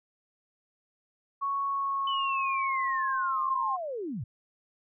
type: tone with pitch glide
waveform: sine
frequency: 1108.7 to 1061.7 Hz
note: C#6 to C6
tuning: 0 to +25 cents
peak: -27 dBFS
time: 1.41-3.77 s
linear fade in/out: 20 ms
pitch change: -75 cents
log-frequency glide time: 1.66-3.13 s
type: linear sweep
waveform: sine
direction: down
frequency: 3023 to 93.6 Hz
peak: -32 dBFS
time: 2.07-4.24 s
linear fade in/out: 5 ms
effects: none